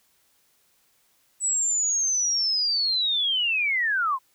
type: linear sweep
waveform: sine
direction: down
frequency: 7950 to 987.8 Hz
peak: -21 dBFS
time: 1.4-4.19 s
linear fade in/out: 50 ms
effects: white hiss -65 dBFS RMS until 4.34 s